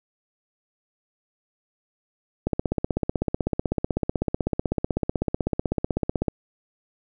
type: click train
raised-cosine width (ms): 2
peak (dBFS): -9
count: 62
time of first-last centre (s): 2.47-6.283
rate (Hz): 16
effects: none